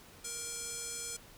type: tone with band-pass filter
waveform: square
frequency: 469.9 Hz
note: A#4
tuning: 14 cents sharp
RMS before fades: -41 dBFS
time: 0.24-1.17 s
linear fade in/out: 10 ms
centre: 7800 Hz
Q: 2.3
effects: pink hiss -56 dBFS RMS until 1.37 s